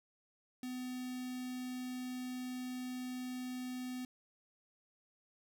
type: tone with notch filter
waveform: square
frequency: 252.3 Hz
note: B3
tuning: 37 cents sharp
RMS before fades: -42 dBFS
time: 0.63-4.05 s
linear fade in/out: 2 ms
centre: 1000 Hz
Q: 0.8
effects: none